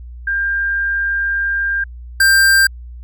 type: tone pair in turn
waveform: sine / square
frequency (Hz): 1597 / 1575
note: G6 / G6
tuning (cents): +32 / +8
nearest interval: unison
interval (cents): 24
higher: first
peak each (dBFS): -15 / -9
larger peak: second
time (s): 0.27-1.84 / 2.2-2.67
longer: first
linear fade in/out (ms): 5
effects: added 60 Hz sine -30 dBFS peak until 3.03 s